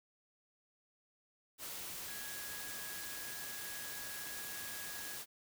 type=tone in noise; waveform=sine; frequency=1661.2 Hz; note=G#6; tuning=in tune; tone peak=-50 dBFS; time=2.06-5.2 s; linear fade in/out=50 ms; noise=white; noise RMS=-45 dBFS; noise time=1.58-5.26 s; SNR=-8 dB; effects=none